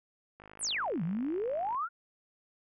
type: click train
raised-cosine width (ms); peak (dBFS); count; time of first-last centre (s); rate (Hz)
0.5; -35; 71; 0.4-1.746; 52
type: exponential two-way sweep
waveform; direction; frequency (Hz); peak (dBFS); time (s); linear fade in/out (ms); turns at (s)
sine; down then up; 11780 to 154.7 to 1461; -30; 0.59-1.89; 50; 1.03
effects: none